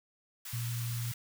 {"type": "high-pass noise", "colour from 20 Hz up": "white", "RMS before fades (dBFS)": -43, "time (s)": [0.45, 1.14], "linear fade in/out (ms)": 5, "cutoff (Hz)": 1000, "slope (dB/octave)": 24}
{"type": "tone", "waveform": "sine", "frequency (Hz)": 118.5, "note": "A#2", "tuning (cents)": 29, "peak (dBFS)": -33, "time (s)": [0.53, 1.12], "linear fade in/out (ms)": 5}
{"effects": []}